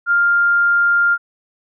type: tone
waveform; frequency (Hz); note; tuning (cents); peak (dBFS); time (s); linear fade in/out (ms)
sine; 1400; F6; +4; -11; 0.06-1.18; 50
effects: none